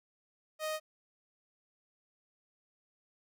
sawtooth tone, 622.3 Hz, D#5, in tune, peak -30 dBFS, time 0.59-0.8 s, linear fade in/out 50 ms, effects none

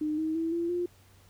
sine tone with pitch steps, 304.9 / 316 / 327.5 / 339.5 / 351.9 Hz, D#4 / D#4 / E4 / F4 / F4, -35 / +27 / -11 / -49 / +13 cents, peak -27 dBFS, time 0.01-0.86 s, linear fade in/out 5 ms, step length 170 ms, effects added 95 Hz sine -58 dBFS peak until 1.29 s + pink hiss -61 dBFS RMS until 1.29 s

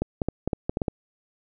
clicks, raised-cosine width 2 ms, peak -11 dBFS, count 9, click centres 0.02 / 0.218 / 0.286 / 0.476 / 0.532 / 0.695 / 0.771 / 0.818 / 0.882 s, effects none

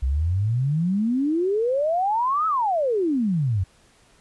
sine exponential two-way sweep, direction up then down, 61.74 to 1318.5 to 87.6 Hz, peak -19 dBFS, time 0.02-3.64 s, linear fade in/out 10 ms, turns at 2.47 s, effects pink hiss -57 dBFS RMS until 4.2 s + resampled to 24000 Hz

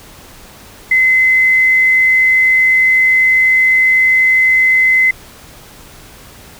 sine tone with quantisation, 2047 Hz, C7, 38 cents flat, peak -7 dBFS, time 0.91-5.11 s, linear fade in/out 5 ms, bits 6, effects pink hiss -38 dBFS RMS until 6.59 s

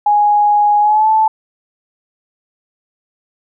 sine tone with pitch glide, 830 to 874.3 Hz, G#5 to A5, -1 to -11 cents, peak -8 dBFS, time 0.06-1.28 s, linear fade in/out 5 ms, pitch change +90 cents, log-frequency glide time 0.8-1.09 s, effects none

